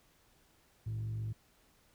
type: tone with frequency modulation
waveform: sine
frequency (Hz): 110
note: A2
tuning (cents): 0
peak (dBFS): -33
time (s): 0.86-1.33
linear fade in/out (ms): 10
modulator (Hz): 47.5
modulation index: 0.36
effects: tanh soft clip ceiling -33 dBFS + pink hiss -68 dBFS RMS until 1.94 s